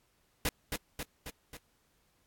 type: noise with echo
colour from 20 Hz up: pink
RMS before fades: -30 dBFS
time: 0.45-0.49 s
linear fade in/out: 2 ms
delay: 270 ms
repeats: 4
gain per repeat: -4 dB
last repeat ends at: 1.57 s
effects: pink hiss -72 dBFS RMS until 2.26 s + AAC 64 kbps